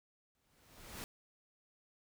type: noise with exponential growth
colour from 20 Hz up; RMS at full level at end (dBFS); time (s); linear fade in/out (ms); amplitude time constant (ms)
pink; -43; 0.35-1.04; 0; 150
effects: none